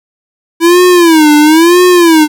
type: tone with vibrato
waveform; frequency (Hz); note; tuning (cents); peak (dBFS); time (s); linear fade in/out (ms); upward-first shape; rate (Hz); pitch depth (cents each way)
square; 328.1; E4; -8; -3; 0.6-2.28; 50; sine; 1; 170
effects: none